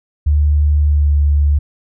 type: tone with pitch glide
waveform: sine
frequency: 74 to 72.69 Hz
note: D2 to D2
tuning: +14 to -17 cents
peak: -9 dBFS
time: 0.26-1.59 s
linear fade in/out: 10 ms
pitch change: -31 cents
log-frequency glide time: 0.85-1.14 s
effects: none